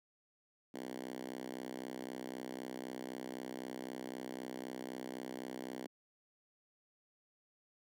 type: tone with high-pass filter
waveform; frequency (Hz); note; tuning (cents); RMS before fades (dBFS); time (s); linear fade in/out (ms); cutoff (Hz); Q
5% pulse; 63.9; C2; -40; -45; 0.74-5.87; 5; 260; 2.3
effects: none